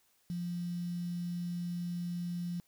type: tone with quantisation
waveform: sine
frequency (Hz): 174.61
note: F3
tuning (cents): 0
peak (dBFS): -34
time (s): 0.3-2.6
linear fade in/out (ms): 0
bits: 9
effects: white hiss -71 dBFS RMS until 2.67 s